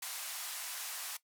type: band-pass noise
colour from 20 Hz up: white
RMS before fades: -42 dBFS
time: 0.02-1.17 s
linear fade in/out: 5 ms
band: 710 to 14000 Hz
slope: 24 dB/octave
effects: noise-tail reverb RT60 0.1 s tail -17 dB re dry